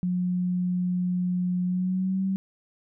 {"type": "tone with pitch glide", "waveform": "sine", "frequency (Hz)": [180, 191.81], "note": ["F#3", "G3"], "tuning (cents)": [-47, -37], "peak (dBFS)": -23, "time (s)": [0.03, 2.36], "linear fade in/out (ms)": 0, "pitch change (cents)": 110, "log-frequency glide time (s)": [1.65, 2.25], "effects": []}